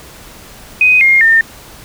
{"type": "tone with pitch steps", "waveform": "sine", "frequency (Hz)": [2503, 2129, 1811.3], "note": ["D#7", "C7", "A6"], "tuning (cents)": [10, 30, 50], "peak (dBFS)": -5, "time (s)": [0.81, 1.41], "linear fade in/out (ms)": 2, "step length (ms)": 200, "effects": ["pink hiss -36 dBFS RMS until 1.84 s"]}